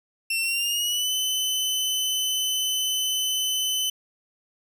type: tone with pitch glide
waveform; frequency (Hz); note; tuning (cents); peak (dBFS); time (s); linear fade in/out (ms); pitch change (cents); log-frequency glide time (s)
sawtooth; 2701 to 3032; E7 to F#7; +42 to +42; -20; 0.3-3.9; 5; +200; 0.41-1.13
effects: none